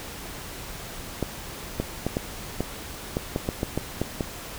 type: clicks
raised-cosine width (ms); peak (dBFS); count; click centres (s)
2; -11; 12; 1.227 / 1.8 / 2.066 / 2.169 / 2.606 / 3.169 / 3.361 / 3.489 / 3.631 / 3.776 / 4.016 / 4.208
effects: pink hiss -38 dBFS RMS until 4.58 s